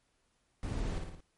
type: noise with echo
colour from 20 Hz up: brown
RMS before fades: -36 dBFS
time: 0.63-0.98 s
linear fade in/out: 0 ms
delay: 56 ms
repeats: 4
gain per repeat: -4 dB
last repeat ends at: 1.204 s
effects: pink hiss -75 dBFS RMS until 1.37 s + MP3 48 kbps